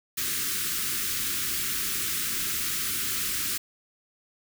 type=band-stop noise; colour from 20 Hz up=white; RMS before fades=-29 dBFS; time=0.17-3.58 s; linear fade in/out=10 ms; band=410 to 1200 Hz; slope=48 dB/octave; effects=none